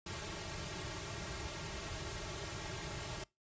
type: noise with comb filter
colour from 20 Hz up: pink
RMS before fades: -43 dBFS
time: 0.06-3.24 s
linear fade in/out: 5 ms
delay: 4 ms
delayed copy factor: -0.95
effects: noise-tail reverb RT60 0.2 s tail -22 dB re dry + resampled to 16000 Hz